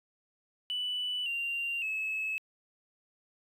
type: tone with pitch steps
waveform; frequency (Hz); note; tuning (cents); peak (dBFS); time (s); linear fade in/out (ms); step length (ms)
triangle; 2974 / 2775 / 2589; F#7 / F7 / E7; +8 / -12 / -32; -28; 0.7-2.38; 0; 560
effects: tanh soft clip ceiling -28 dBFS